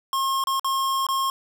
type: tone with dropouts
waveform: square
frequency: 1075 Hz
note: C6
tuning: 47 cents sharp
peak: -22 dBFS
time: 0.13-1.3 s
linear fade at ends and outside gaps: 1 ms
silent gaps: 0.439-0.471 / 0.596-0.645 / 1.067-1.087 s
effects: none